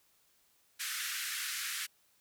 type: band-pass noise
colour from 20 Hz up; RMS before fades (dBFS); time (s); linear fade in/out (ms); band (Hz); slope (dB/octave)
pink; -38; 0.79-1.87; 20; 1400 to 15000; 48
effects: white hiss -70 dBFS RMS until 2.2 s